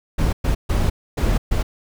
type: noise bursts at uneven times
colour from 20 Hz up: brown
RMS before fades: -18 dBFS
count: 5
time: 0.18-0.33 / 0.44-0.55 / 0.69-0.9 / 1.17-1.38 / 1.51-1.63 s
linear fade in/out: 10 ms
effects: none